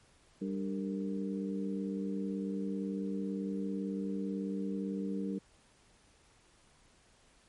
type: harmonic tone with a mistuned harmonic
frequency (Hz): 98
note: G2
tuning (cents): 0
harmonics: 2 / 3 / 4 / 5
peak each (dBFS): -35 / -39 / -46 / -43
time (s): 0.41-5.39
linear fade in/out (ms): 10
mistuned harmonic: 5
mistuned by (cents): -100
effects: pink hiss -65 dBFS RMS until 7.48 s + MP3 48 kbps